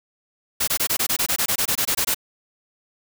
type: noise bursts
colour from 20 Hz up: white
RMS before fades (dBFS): -21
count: 16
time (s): 0.6-2.146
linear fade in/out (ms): 10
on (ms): 76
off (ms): 22
effects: none